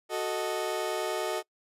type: chord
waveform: 30% pulse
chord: D# diminished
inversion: first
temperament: equal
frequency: 370 / 440 / 622.3 Hz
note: F#4 / A4 / D#5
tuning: 0 / 0 / 0 cents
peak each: -31 dBFS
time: 0.09-1.43 s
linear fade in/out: 50 ms
effects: noise-tail reverb RT60 0.1 s tail -24 dB re dry + resampled to 32000 Hz